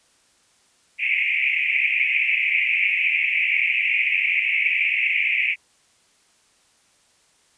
white band-pass noise, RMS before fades -21 dBFS, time 0.98-5.56 s, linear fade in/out 50 ms, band 2100 to 2600 Hz, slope 96 dB/octave, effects white hiss -60 dBFS RMS until 7.57 s + resampled to 22050 Hz

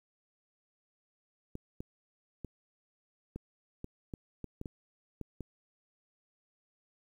clicks, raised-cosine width 3 ms, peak -27 dBFS, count 11, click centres 1.554 / 1.805 / 2.447 / 3.36 / 3.844 / 4.138 / 4.443 / 4.614 / 4.658 / 5.213 / 5.407 s, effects 10-bit

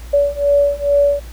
sine beating tone pair, 570 / 572.3 Hz, C#5 / D5, +48 / -45 cents, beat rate 2.3 Hz, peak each -15 / -14 dBFS, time 0.13-1.2 s, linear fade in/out 10 ms, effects added 58 Hz sine -30 dBFS peak until 1.32 s + pink hiss -42 dBFS RMS until 1.32 s

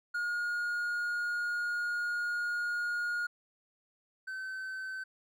triangle tone pair in turn, 1432 / 1532.5 Hz, F6 / G6, +43 / -40 cents, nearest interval minor second, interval 117 cents, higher second, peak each -29 / -35 dBFS, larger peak first, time 0.14-3.27 / 4.27-5.04 s, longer first, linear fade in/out 10 ms, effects none

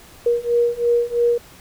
sine beating tone pair, 473.5 / 476.5 Hz, A#4 / A#4, +27 / +38 cents, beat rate 3 Hz, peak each -19 / -18 dBFS, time 0.26-1.38 s, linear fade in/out 5 ms, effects pink hiss -45 dBFS RMS until 1.6 s

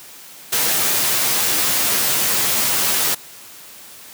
white noise with comb filter, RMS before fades -18 dBFS, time 0.52-3.15 s, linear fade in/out 10 ms, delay 12 ms, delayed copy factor -0.55, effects white hiss -40 dBFS RMS until 4.13 s + high-pass 100 Hz 12 dB/octave

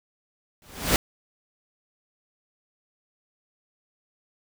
pink noise with exponential growth, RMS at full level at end -17 dBFS, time 0.62-0.96 s, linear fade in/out 1 ms, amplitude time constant 72 ms, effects none

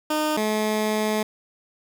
15% pulse tone pair in turn, 306.3 / 214.7 Hz, D#4 / A3, -27 / -42 cents, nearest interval tritone, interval 615 cents, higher first, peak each -15 dBFS, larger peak neither, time 0.1-0.37 / 0.37-1.23 s, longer second, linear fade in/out 5 ms, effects none

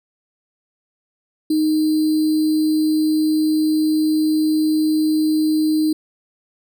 sine tone with sample-and-hold, 310.2 Hz, D#4, 5 cents flat, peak -14 dBFS, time 1.5-5.93 s, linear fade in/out 5 ms, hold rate 4410 Hz, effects none

